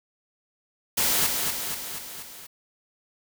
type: noise with echo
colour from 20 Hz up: white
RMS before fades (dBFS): -23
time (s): 0.97-1.27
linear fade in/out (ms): 10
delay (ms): 240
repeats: 5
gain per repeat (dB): -4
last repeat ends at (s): 2.47
effects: none